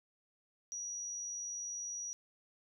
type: tone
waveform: sine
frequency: 5800 Hz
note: F#8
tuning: 35 cents flat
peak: -39 dBFS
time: 0.72-2.13 s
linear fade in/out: 0 ms
effects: none